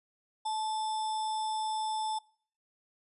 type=tone with sample-and-hold; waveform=sine; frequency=869 Hz; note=A5; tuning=22 cents flat; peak=-30 dBFS; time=0.45-2.19 s; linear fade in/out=10 ms; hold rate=4410 Hz; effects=noise-tail reverb RT60 0.5 s tail -22 dB re dry + resampled to 24000 Hz